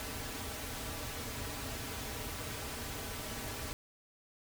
pink noise with comb filter, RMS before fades -41 dBFS, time 0-3.73 s, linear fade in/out 0 ms, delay 5.6 ms, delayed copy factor -0.65, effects none

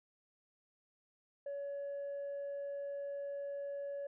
sine tone, 564 Hz, C#5, 30 cents sharp, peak -37 dBFS, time 1.46-4.07 s, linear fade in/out 5 ms, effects tanh soft clip ceiling -37 dBFS

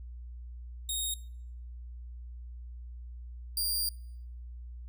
15% pulse tone pair in turn, 3731 / 4773 Hz, A#7 / D8, +1 / +27 cents, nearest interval major third, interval 426 cents, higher second, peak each -24 / -22 dBFS, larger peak second, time 0.89-1.14 / 3.57-3.89 s, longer second, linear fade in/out 2 ms, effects noise-tail reverb RT60 0.7 s tail -23 dB re dry + added 60 Hz sine -41 dBFS peak until 4.88 s

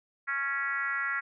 sine tone with frequency modulation, 1661.2 Hz, G#6, in tune, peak -28 dBFS, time 0.27-1.21 s, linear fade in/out 20 ms, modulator 279 Hz, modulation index 1.5, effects none

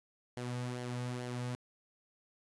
sawtooth tone with flanger, 123.47 Hz, B2, in tune, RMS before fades -39 dBFS, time 0.37-1.55 s, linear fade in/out 0 ms, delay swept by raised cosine 0.79 to 2.99 ms, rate 2.3 Hz, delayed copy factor -0.5, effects resampled to 24000 Hz

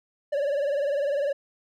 triangle tone with vibrato, 570 Hz, C#5, 48 cents sharp, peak -21 dBFS, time 0.32-1.33 s, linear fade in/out 10 ms, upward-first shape sine, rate 20 Hz, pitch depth 84 cents each way, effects none

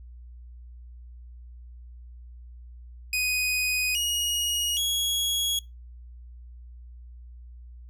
sawtooth tone with pitch steps, 2495 / 2883 / 3330 Hz, D#7 / F#7 / G#7, +4 / -46 / +4 cents, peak -21 dBFS, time 3.13-5.59 s, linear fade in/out 2 ms, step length 820 ms, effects noise-tail reverb RT60 0.2 s tail -22 dB re dry + added 60 Hz sine -42 dBFS peak until 7.89 s

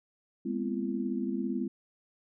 sine tone cluster, 204.6 / 238.9 / 256.8 / 338.4 Hz, G#3 / A#3 / C4 / E4, -26 / +43 / -32 / +45 cents, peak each -34 / -37 / -34 / -36 dBFS, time 0.45-1.68 s, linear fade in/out 10 ms, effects none

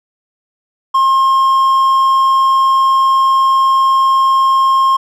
triangle tone, 1068 Hz, C6, 35 cents sharp, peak -6 dBFS, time 0.94-4.97 s, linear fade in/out 10 ms, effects none

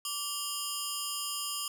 10% pulse ring-modulated tone, 2000 Hz, B6, 21 cents sharp, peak -21 dBFS, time 0.05-1.68 s, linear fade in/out 2 ms, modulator 840 Hz, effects none

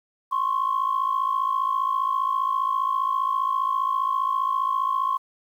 sine tone pair together, 1046.5 / 1101.5 Hz, C6 / C#6, 0 / -11 cents, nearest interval minor second, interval 89 cents, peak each -23 dBFS, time 0.31-5.18 s, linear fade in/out 20 ms, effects tanh soft clip ceiling -15 dBFS + 9-bit

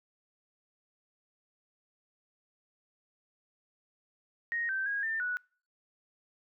sine tone with pitch steps, 1868 / 1554 / 1640 / 1794 / 1472 Hz, A#6 / G6 / G#6 / A6 / F#6, +3 / -16 / -22 / +33 / -9 cents, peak -30 dBFS, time 4.52-5.37 s, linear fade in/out 0 ms, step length 170 ms, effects noise-tail reverb RT60 0.4 s tail -25 dB re dry

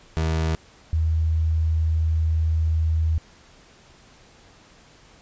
30% pulse / sine tone pair in turn, 80 / 80 Hz, D#2 / D#2, +49 / +49 cents, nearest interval unison, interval 0 cents, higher neither, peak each -18 dBFS, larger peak neither, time 0.17-0.55 / 0.93-3.18 s, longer second, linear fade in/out 0 ms, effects pink hiss -52 dBFS RMS until 5.21 s + resampled to 16000 Hz

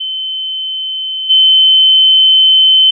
sine tone with level steps, 3067 Hz, G7, 38 cents flat, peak -16 / -4 dBFS, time 0-2.91 s, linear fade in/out 10 ms, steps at 1.29 s, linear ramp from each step 20 ms, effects none

